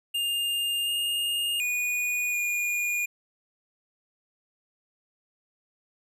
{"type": "tone with pitch steps", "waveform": "square", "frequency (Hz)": [2812, 2835, 2460, 2435], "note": ["F7", "F7", "D#7", "D#7"], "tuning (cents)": [11, 25, -20, -38], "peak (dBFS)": -26, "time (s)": [0.14, 3.06], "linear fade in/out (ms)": 10, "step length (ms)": 730, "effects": []}